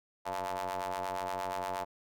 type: ring-modulated tone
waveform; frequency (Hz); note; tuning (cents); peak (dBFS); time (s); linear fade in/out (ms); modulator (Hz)
sawtooth; 92.5; F#2; 0; -27; 0.25-1.85; 20; 782
effects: none